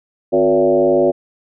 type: tone with frequency modulation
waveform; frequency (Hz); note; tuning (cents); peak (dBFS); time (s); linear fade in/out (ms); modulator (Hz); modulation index
sine; 466.2; A#4; 0; -10; 0.32-1.12; 20; 102; 1.8
effects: none